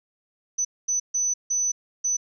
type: tone bursts at uneven times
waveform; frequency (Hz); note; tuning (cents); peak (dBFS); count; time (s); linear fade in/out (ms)
sine; 6000; F#8; +23; -21; 5; 0.58-0.65 / 0.88-1 / 1.14-1.34 / 1.5-1.72 / 2.04-2.17; 10
effects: none

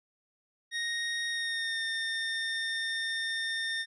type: tone with pitch glide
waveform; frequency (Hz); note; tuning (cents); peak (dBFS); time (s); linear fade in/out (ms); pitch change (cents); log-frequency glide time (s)
25% pulse; 1864.7 to 1814.8; A#6 to A#6; 0 to -47; -27; 0.71-3.86; 50; -47; 1.29-1.83
effects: resampled to 22050 Hz

